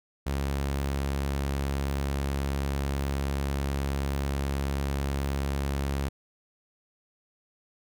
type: tone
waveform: sawtooth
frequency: 69.3 Hz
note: C#2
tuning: in tune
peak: -23 dBFS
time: 0.26-6.09 s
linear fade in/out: 10 ms
effects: none